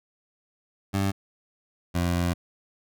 20% pulse tone pair in turn, 98 / 87.31 Hz, G2 / F2, 0 / 0 cents, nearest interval major second, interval 200 cents, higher first, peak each -18 dBFS, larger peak neither, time 0.93-1.12 / 1.94-2.34 s, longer second, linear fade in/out 20 ms, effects none

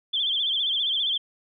sine tone with vibrato, 3318 Hz, G#7, 2 cents flat, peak -22 dBFS, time 0.13-1.18 s, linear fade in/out 10 ms, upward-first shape sine, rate 15 Hz, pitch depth 110 cents each way, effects none

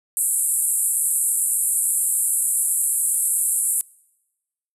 pink band-pass noise, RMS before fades -21 dBFS, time 0.17-3.81 s, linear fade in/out 0 ms, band 7900 to 12000 Hz, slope 96 dB/octave, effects noise-tail reverb RT60 1.0 s tail -25 dB re dry

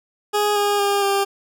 20% pulse tone with pitch steps, 415.3 / 409.1 / 403 / 397 Hz, G#4 / G#4 / G4 / G4, 0 / -26 / +48 / +22 cents, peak -12 dBFS, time 0.33-1.25 s, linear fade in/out 20 ms, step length 230 ms, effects none

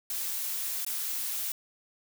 blue noise with dropouts, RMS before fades -33 dBFS, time 0.1-1.52 s, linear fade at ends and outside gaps 2 ms, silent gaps 0.849-0.864 s, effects none

